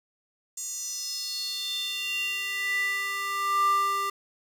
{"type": "tone with high-pass filter sweep", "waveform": "square", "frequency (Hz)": 396, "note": "G4", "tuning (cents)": 18, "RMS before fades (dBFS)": -29, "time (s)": [0.57, 4.1], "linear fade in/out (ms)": 5, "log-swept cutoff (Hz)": [7100, 920], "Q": 5.9, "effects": []}